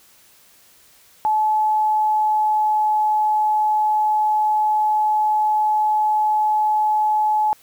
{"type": "tone with pitch glide", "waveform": "sine", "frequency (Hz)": [860, 854.1], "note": ["A5", "G#5"], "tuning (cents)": [-40, 48], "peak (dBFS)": -15, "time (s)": [1.25, 7.53], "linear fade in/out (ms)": 0, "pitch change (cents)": -12, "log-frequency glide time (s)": [1.38, 2.92], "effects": ["white hiss -52 dBFS RMS until 7.62 s"]}